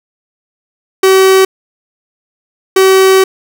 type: tone bursts at uneven times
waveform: 45% pulse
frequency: 381.3 Hz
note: G4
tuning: 48 cents flat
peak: -4 dBFS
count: 2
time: 1.03-1.45 / 2.76-3.24 s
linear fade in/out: 5 ms
effects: none